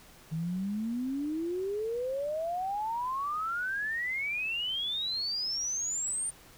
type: exponential sweep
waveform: sine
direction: up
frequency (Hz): 155.56 to 9110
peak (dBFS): -30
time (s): 0.31-6.31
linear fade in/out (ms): 20
effects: pink hiss -55 dBFS RMS until 6.57 s